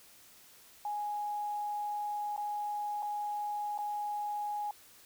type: tone with dropouts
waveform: sine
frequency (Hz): 830.6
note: G#5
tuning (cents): 0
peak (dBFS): -33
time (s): 0.85-4.71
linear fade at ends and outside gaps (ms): 2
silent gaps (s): 2.364-2.377 / 3.024-3.028 / 3.778-3.787
effects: white hiss -58 dBFS RMS until 5.05 s